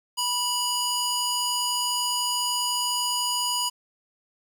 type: tone with band-pass filter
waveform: square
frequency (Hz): 979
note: B5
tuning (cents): -15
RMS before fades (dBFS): -26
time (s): 0.17-3.7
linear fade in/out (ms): 20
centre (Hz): 6600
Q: 0.73
effects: 8-bit